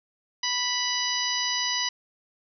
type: harmonic tone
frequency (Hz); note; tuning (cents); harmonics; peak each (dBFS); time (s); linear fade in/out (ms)
986; B5; -3; 1 / 2 / 3 / 4 / 5 / 6; -34 / -32 / -31 / -33 / -29 / -33; 0.43-1.89; 5
effects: none